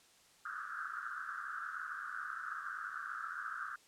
white band-pass noise, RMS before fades -43 dBFS, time 0.45-3.76 s, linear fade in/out 5 ms, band 1200 to 1600 Hz, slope 96 dB/octave, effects white hiss -65 dBFS RMS until 3.87 s + low-pass 9000 Hz 12 dB/octave

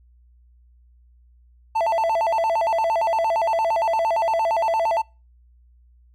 triangle tone with vibrato, 769 Hz, G5, 33 cents flat, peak -16 dBFS, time 1.75-5.02 s, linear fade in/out 10 ms, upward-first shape square, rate 8.7 Hz, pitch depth 250 cents each way, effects noise-tail reverb RT60 0.3 s tail -25 dB re dry + added 60 Hz sine -51 dBFS peak until 6.14 s

